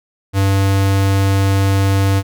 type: tone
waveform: square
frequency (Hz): 97.7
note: G2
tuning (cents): -5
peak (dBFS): -12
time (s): 0.33-2.23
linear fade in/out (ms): 50
effects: none